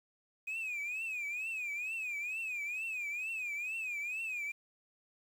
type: tone with vibrato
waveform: sine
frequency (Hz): 2489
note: D#7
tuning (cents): 0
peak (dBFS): -33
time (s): 0.47-4.52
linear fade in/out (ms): 10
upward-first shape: triangle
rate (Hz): 2.2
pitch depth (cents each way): 160
effects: tanh soft clip ceiling -35 dBFS + 10-bit